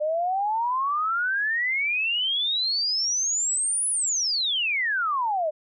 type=exponential two-way sweep; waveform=sine; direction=up then down; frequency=593 to 10210 to 593 Hz; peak=-22 dBFS; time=0-5.51 s; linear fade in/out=20 ms; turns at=3.89 s; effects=none